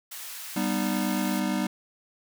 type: high-pass noise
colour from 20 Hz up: white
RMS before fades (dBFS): -39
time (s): 0.11-1.4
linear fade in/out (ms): 10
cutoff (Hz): 920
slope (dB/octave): 12
type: chord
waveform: square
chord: G augmented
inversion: none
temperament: just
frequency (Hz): 196 / 245 / 306.2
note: G3 / B3 / D#4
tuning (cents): 0 / -14 / -28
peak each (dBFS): -29 / -31 / -31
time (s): 0.56-1.67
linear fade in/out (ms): 5
effects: none